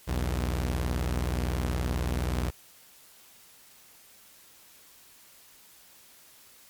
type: beating tone pair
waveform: sawtooth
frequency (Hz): 61.1 / 80.1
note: B1 / E2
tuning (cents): -18 / -49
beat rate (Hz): 19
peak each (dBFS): -24 / -28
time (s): 0.07-2.51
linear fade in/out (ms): 20
effects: white hiss -55 dBFS RMS until 6.69 s + MP3 96 kbps